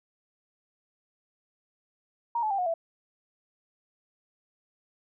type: tone with pitch steps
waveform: sine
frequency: 939 / 861.1 / 789.6 / 724.1 / 664 Hz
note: A#5 / A5 / G5 / F#5 / E5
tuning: +12 / -38 / +12 / -38 / +12 cents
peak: -25 dBFS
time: 2.35-2.74 s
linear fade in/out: 5 ms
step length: 78 ms
effects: none